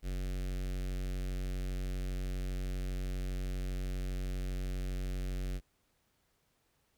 square tone with notch filter, 46.25 Hz, F#1, in tune, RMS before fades -36 dBFS, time 0.02-5.61 s, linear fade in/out 50 ms, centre 960 Hz, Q 0.95, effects pink hiss -75 dBFS RMS until 6.97 s

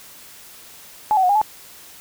sine tone with pitch steps, 851 / 759 / 727 / 811 / 860 Hz, G#5 / F#5 / F#5 / G#5 / A5, +42 / +44 / -31 / -41 / -40 cents, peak -13 dBFS, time 1.11-1.415 s, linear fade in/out 0 ms, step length 61 ms, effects white hiss -43 dBFS RMS until 2 s

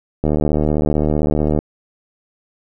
click train, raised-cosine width 2 ms, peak -4 dBFS, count 103, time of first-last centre 0.24-1.589 s, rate 75.6 Hz, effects none

